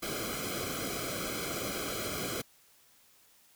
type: noise with comb filter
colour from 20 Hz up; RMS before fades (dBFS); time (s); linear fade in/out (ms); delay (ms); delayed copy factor
pink; -36; 0.02-2.42; 10; 1.1; -0.95
effects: white hiss -63 dBFS RMS until 3.55 s